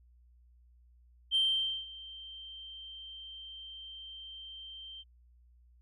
sine tone with ADSR envelope, 3136 Hz, G7, in tune, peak -23 dBFS, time 1.31-5.04 s, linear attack 43 ms, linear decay 500 ms, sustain -21 dB, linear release 37 ms, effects tanh soft clip ceiling -21 dBFS + added 60 Hz sine -59 dBFS peak until 5.81 s

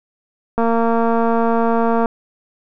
click train, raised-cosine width 1 ms, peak -5 dBFS, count 341, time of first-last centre 0.58-2.058 s, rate 230 Hz, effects none

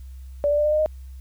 sine tone with pitch steps, 579 / 586.7 / 594.6 / 602.5 / 610.6 / 618.8 Hz, D5 / D5 / D5 / D5 / D#5 / D#5, -25 / -2 / +21 / +44 / -33 / -10 cents, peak -17 dBFS, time 0.44-0.86 s, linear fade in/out 0 ms, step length 70 ms, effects added 65 Hz sine -36 dBFS peak until 1.2 s + white hiss -61 dBFS RMS until 1.2 s

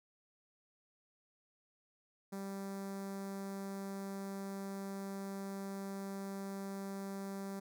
sawtooth tone with notch filter, 196 Hz, G3, in tune, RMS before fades -43 dBFS, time 2.32-7.6 s, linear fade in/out 10 ms, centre 2900 Hz, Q 0.77, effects none

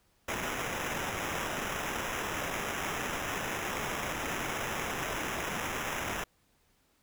white noise with sample-and-hold, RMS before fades -35 dBFS, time 0.28-6.24 s, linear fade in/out 5 ms, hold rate 4410 Hz, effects pink hiss -70 dBFS RMS until 7.02 s

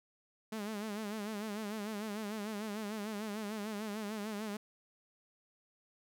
sawtooth tone with vibrato, 211.4 Hz, G#3, 31 cents sharp, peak -34 dBFS, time 0.52-4.57 s, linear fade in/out 5 ms, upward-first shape sine, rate 6.7 Hz, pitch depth 87 cents each way, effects none

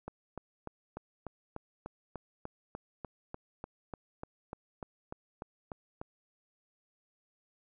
click train, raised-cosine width 1 ms, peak -26 dBFS, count 21, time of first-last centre 0.08-6.015 s, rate 3.37 Hz, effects none

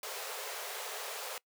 pink high-pass noise, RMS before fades -41 dBFS, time 0.03-1.38 s, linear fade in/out 2 ms, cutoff 410 Hz, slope 96 dB/octave, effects noise-tail reverb RT60 0.1 s tail -23 dB re dry

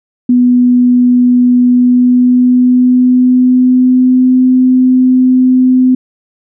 sine tone with pitch glide, 246.9 to 255.2 Hz, B3 to C4, 0 to -43 cents, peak -4 dBFS, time 0.29-5.95 s, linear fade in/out 5 ms, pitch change +57 cents, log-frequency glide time 1.66-4.42 s, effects none

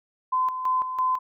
sine tone with tremolo, 1024 Hz, C6, 38 cents flat, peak -20 dBFS, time 0.32-1.19 s, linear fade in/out 10 ms, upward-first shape square, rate 3 Hz, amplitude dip 60%, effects none

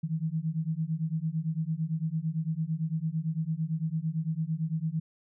sine beating tone pair, 155.7 / 164.6 Hz, D#3 / E3, +2 / -2 cents, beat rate 8.9 Hz, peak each -31 dBFS, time 0.03-5 s, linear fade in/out 10 ms, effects none

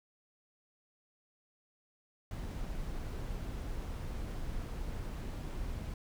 brown noise, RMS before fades -39 dBFS, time 2.31-5.94 s, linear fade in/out 2 ms, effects none

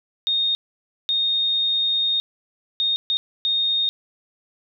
sine tone bursts at uneven times, 3695 Hz, A#7, 16 cents flat, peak -18 dBFS, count 5, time 0.27-0.55 / 1.09-2.2 / 2.8-2.96 / 3.1-3.17 / 3.45-3.89 s, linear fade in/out 0 ms, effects none

